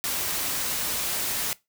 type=noise; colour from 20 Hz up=white; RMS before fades=-28 dBFS; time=0.04-1.53 s; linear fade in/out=0 ms; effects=noise-tail reverb RT60 0.2 s tail -20 dB re dry